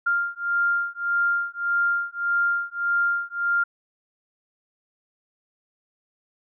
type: beating tone pair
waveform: sine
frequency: 1396.9 / 1398.6 Hz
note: F6 / F6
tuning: 0 / +2 cents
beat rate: 1.7 Hz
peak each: -24 dBFS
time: 0.06-3.64 s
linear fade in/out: 10 ms
effects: none